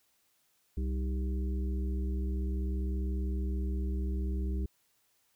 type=harmonic tone with a mistuned harmonic; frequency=65.41 Hz; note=C2; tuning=in tune; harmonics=1 / 3 / 5 / 6; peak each=-30 / -40 / -44 / -46 dBFS; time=0.77-4.66 s; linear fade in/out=5 ms; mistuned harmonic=5; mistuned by=-82 cents; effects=white hiss -72 dBFS RMS until 5.35 s